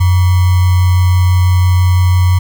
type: tone with sample-and-hold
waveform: sine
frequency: 90.6 Hz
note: F#2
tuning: 36 cents flat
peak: -6 dBFS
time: 0-2.39 s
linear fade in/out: 10 ms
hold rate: 1050 Hz
effects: none